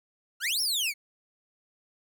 sawtooth exponential two-way sweep, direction up then down, 1323 to 5650 to 2140 Hz, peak -23 dBFS, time 0.4-0.94 s, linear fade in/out 50 ms, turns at 0.61 s, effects none

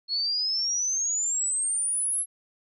sine exponential sweep, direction up, 4303 to 11175 Hz, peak -24 dBFS, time 0.08-2.26 s, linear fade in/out 50 ms, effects none

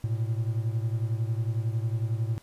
triangle beating tone pair, 110 / 121 Hz, A2 / B2, 0 / -35 cents, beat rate 11 Hz, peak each -25 / -29 dBFS, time 0.04-2.38 s, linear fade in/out 0 ms, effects pink hiss -58 dBFS RMS until 2.42 s + resampled to 32000 Hz

